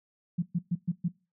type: tone bursts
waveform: sine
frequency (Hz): 174.61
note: F3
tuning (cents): 0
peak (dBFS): -24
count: 5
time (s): 0.38-1.085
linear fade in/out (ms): 10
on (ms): 45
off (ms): 120
effects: noise-tail reverb RT60 0.3 s tail -22 dB re dry